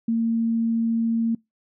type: tone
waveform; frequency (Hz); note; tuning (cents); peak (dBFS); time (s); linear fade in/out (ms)
sine; 228.5; A#3; -34; -19; 0.08-1.35; 5
effects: noise-tail reverb RT60 0.2 s tail -26 dB re dry